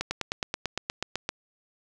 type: slowing click train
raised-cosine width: 0.2 ms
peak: -11 dBFS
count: 12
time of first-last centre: 0.01-1.291 s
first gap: 100 ms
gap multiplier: 1.03
effects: none